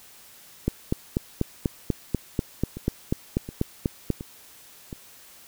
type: two click trains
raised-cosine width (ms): 3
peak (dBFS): -21 / -9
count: 4 / 15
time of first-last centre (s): 2.77-4.928 / 0.68-4.103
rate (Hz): 1.39 / 4.09
effects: white hiss -50 dBFS RMS until 5.47 s